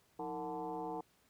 sine tone with frequency modulation, 598 Hz, D5, 31 cents sharp, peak -38 dBFS, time 0.19-1.01 s, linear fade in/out 5 ms, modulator 140 Hz, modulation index 2.5, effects pink hiss -71 dBFS RMS until 1.29 s + high-pass 60 Hz 12 dB/octave

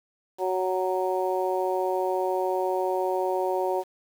harmonic tone, 185.7 Hz, F#3, 7 cents sharp, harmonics 2 / 3 / 4 / 5, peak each -27 / -29 / -30 / -31 dBFS, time 0.38-3.84 s, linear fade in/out 50 ms, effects 8-bit

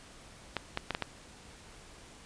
clicks, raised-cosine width 0.3 ms, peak -15 dBFS, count 5, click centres 0.567 / 0.774 / 0.907 / 0.949 / 1.023 s, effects pink hiss -53 dBFS RMS until 2.25 s + resampled to 22050 Hz

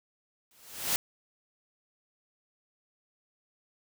white noise with exponential growth, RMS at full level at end -25 dBFS, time 0.51-0.96 s, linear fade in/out 1 ms, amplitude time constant 96 ms, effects none

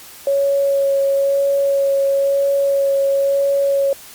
sine tone with vibrato, 554.4 Hz, C#5, in tune, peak -13 dBFS, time 0.27-3.93 s, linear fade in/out 2 ms, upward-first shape sine, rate 1 Hz, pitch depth 11 cents each way, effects white hiss -39 dBFS RMS until 4.14 s + Opus 48 kbps

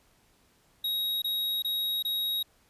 square tone bursts, 3795 Hz, A#7, 30 cents sharp, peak -28 dBFS, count 4, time 0.84-2.429 s, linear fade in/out 5 ms, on 380 ms, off 23 ms, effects pink hiss -65 dBFS RMS until 2.69 s + resampled to 32000 Hz

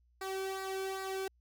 sawtooth tone with flanger, 383.7 Hz, G4, 37 cents flat, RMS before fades -38 dBFS, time 0.21-1.28 s, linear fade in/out 5 ms, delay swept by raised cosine 0.32 to 1.07 ms, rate 2.5 Hz, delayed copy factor -0.65, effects added 60 Hz sine -66 dBFS peak until 1.4 s

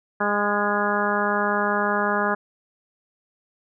harmonic tone with a mistuned harmonic, 205.3 Hz, G#3, 20 cents flat, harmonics 1 / 2 / 3 / 4 / 5 / 6 / 7 / 8, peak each -28 / -28 / -28 / -28 / -28 / -28 / -28 / -28 dBFS, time 0.2-2.35 s, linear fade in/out 10 ms, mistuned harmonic 8, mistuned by +23 cents, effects none

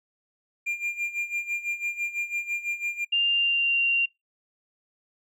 triangle tone with tremolo, 2397 Hz, D7, 35 cents sharp, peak -23 dBFS, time 0.66-3.05 s, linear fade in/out 10 ms, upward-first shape sine, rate 6 Hz, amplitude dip 80%
sine tone with pitch glide, 2797 to 2766 Hz, F7 to F7, +2 to -17 cents, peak -20 dBFS, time 3.12-4.06 s, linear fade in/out 10 ms, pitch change -19 cents, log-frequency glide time 3.3-3.8 s
effects noise-tail reverb RT60 0.2 s tail -25 dB re dry

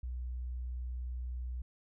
sine tone, 61.74 Hz, B1, in tune, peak -36 dBFS, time 0.03-1.62 s, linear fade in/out 5 ms, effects none

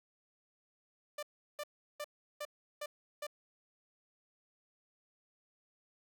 sawtooth tone bursts, 592 Hz, D5, 14 cents sharp, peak -35 dBFS, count 6, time 1.18-3.268 s, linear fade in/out 5 ms, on 48 ms, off 360 ms, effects none

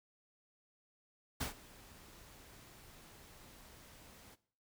pink noise with ADSR envelope, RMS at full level -37 dBFS, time 1.4-4.36 s, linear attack 12 ms, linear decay 120 ms, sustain -21 dB, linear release 25 ms, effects noise-tail reverb RT60 0.5 s tail -18 dB re dry

